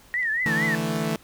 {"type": "tone with vibrato", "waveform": "sine", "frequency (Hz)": 1872, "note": "A#6", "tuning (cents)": 7, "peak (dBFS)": -22, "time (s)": [0.14, 0.75], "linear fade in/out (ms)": 0, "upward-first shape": "triangle", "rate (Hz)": 4.4, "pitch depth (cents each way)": 160}
{"type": "click", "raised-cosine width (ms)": 0.2, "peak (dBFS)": -29, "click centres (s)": 0.23}
{"type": "chord", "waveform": "sawtooth", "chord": "D suspended second", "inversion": "none", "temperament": "equal", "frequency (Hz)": [146.83, 164.81, 220], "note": ["D3", "E3", "A3"], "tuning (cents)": [0, 0, 0], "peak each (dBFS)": [-28, -24, -23], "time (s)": [0.46, 1.16], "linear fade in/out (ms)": 0}
{"effects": ["pink hiss -53 dBFS RMS until 1.23 s"]}